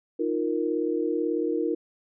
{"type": "chord", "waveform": "sine", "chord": "Eb suspended second", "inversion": "none", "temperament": "equal", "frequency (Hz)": [311.1, 349.2, 466.2], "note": ["Eb4", "F4", "Bb4"], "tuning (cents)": [0, 0, 0], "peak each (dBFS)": -28, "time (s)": [0.19, 1.75], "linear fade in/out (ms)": 10, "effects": []}